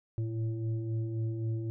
sine tone with frequency modulation, 113.4 Hz, A#2, 47 cents flat, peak -30 dBFS, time 0.18-1.7 s, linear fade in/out 0 ms, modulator 223 Hz, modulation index 0.66, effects none

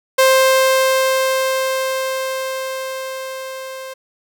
sawtooth tone with level ramp, 526 Hz, C5, 9 cents sharp, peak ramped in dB -5 to -25 dBFS, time 0.18-3.94 s, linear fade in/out 10 ms, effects none

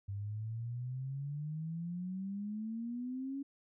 sine exponential sweep, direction up, 98 to 280 Hz, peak -37 dBFS, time 0.08-3.43 s, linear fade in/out 10 ms, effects none

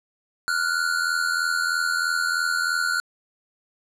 square tone pair together, 1396.9 / 1480 Hz, F6 / F#6, 0 / 0 cents, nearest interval minor second, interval 100 cents, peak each -25 dBFS, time 0.48-3 s, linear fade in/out 0 ms, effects low-pass 11000 Hz 12 dB/octave

